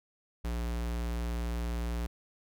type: tone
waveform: square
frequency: 58.6 Hz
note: A#1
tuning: 10 cents sharp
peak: -32 dBFS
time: 0.44-2.07 s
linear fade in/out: 10 ms
effects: none